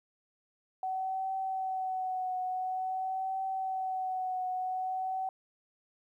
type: tone with vibrato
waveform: sine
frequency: 752 Hz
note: F#5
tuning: 28 cents sharp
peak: -31 dBFS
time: 0.83-5.29 s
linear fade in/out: 2 ms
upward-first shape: triangle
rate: 0.48 Hz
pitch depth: 34 cents each way
effects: 12-bit